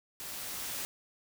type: noise with level ramp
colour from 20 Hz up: white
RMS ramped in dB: -42 to -37 dBFS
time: 0.2-0.85 s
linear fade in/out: 0 ms
effects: none